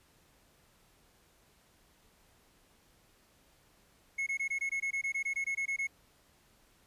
triangle tone bursts, 2181 Hz, C#7, 29 cents flat, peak -29 dBFS, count 16, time 4.18-5.872 s, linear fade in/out 10 ms, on 87 ms, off 20 ms, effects pink hiss -66 dBFS RMS until 6.86 s + resampled to 32000 Hz

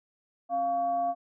sine tone with frequency modulation, 698.5 Hz, F5, in tune, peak -25 dBFS, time 0.49-1.15 s, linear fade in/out 50 ms, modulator 429 Hz, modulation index 0.34, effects none

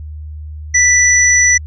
sine tone pair together, 1975.5 / 5920 Hz, B6 / F#8, 0 / 0 cents, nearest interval octave + perfect fifth, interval 1900 cents, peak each -10 dBFS, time 0.74-1.58 s, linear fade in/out 10 ms, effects added 76 Hz sine -25 dBFS peak until 1.66 s

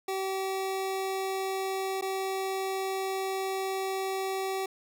25% pulse tone with dropouts, 383.4 Hz, G4, 38 cents flat, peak -26 dBFS, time 0.08-4.66 s, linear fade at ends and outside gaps 5 ms, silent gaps 2.012-2.022 s, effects none

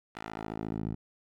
10% pulse tone with band-pass filter sweep, 54.3 Hz, A1, 22 cents flat, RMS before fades -37 dBFS, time 0.15-0.95 s, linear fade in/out 10 ms, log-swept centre 1700 to 140 Hz, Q 0.74, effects none

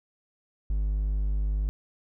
triangle tone, 50.8 Hz, G#1, 38 cents flat, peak -22 dBFS, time 0.7-1.69 s, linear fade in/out 0 ms, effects none

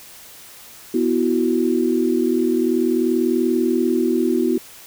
sine chord, B suspended fourth, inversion none, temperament equal, 246.9 / 329.6 / 370 Hz, B3 / E4 / F#4, 0 / 0 / 0 cents, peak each -20 dBFS, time 0.94-4.58 s, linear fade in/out 5 ms, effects white hiss -42 dBFS RMS until 4.86 s

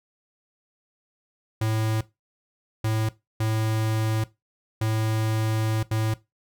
square tone bursts at uneven times, 110 Hz, A2, in tune, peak -23 dBFS, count 5, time 1.61-2.01 / 2.84-3.09 / 3.4-4.24 / 4.81-5.83 / 5.91-6.14 s, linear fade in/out 5 ms, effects noise-tail reverb RT60 0.2 s tail -17 dB re dry

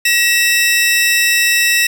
sawtooth tone pair together, 1909.8 / 2656 Hz, A#6 / E7, +41 / +12 cents, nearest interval tritone, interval 571 cents, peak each -10 dBFS, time 0.05-1.87 s, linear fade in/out 5 ms, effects none

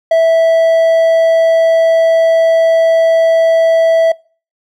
triangle tone, 656 Hz, E5, 9 cents flat, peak -4 dBFS, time 0.11-4.12 s, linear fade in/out 5 ms, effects noise-tail reverb RT60 0.4 s tail -25 dB re dry

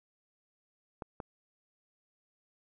clicks, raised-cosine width 1 ms, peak -25 dBFS, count 2, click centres 1.022 / 1.202 s, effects none

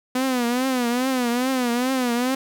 sawtooth tone with vibrato, 250.1 Hz, B3, 22 cents sharp, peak -16 dBFS, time 0.15-2.35 s, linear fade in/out 5 ms, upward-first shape triangle, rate 2.4 Hz, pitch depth 120 cents each way, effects none

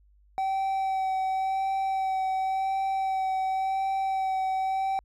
triangle tone with vibrato, 767 Hz, G5, 38 cents flat, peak -23 dBFS, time 0.38-4.99 s, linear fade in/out 0 ms, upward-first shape sine, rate 0.92 Hz, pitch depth 15 cents each way, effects added 50 Hz sine -57 dBFS peak until 5.04 s

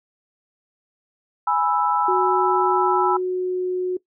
sine chord, E major, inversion first, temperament equal, 830.6 / 987.8 / 1318.5 Hz, G#5 / B5 / E6, 0 / 0 / 0 cents, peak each -22 dBFS, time 1.47-3.17 s, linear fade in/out 5 ms
sine tone with pitch glide, 370 to 365.3 Hz, F#4 to F#4, 0 to -22 cents, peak -20 dBFS, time 2.08-3.97 s, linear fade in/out 5 ms, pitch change -22 cents, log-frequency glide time 2.35-3.67 s
effects noise-tail reverb RT60 0.1 s tail -19 dB re dry

